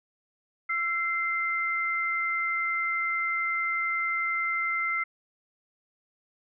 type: tone pair together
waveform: sine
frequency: 1344.4 / 2080 Hz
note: E6 / C7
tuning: +34 / -11 cents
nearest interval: minor sixth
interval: 755 cents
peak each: -30 / -27 dBFS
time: 0.69-5.04 s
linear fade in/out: 10 ms
effects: none